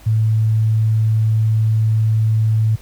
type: tone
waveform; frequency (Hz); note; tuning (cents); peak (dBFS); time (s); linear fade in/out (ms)
sine; 110; A2; 0; -12; 0.06-2.76; 10
effects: added 50 Hz sine -40 dBFS peak until 2.81 s + pink hiss -46 dBFS RMS until 2.81 s